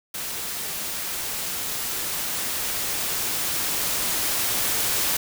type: noise with level ramp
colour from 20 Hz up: white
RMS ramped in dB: -31 to -23 dBFS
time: 0.14-5.17 s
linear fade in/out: 5 ms
effects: none